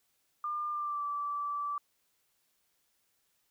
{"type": "tone with pitch glide", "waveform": "sine", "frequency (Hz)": [1200, 1161.1], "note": ["D6", "D6"], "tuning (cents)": [37, -20], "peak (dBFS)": -32, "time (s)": [0.44, 1.78], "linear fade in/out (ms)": 2, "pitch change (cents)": -57, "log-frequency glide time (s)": [0.71, 1.04], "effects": ["white hiss -75 dBFS RMS until 3.5 s"]}